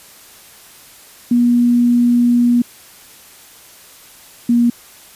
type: tone pair in turn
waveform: sine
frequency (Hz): 240.9 / 238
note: B3 / A#3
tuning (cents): -43 / +36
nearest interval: unison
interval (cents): 21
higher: first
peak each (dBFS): -9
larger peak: neither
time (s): 1.31-2.62 / 4.49-4.7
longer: first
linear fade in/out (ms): 5
effects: white hiss -42 dBFS RMS until 5.15 s + resampled to 32000 Hz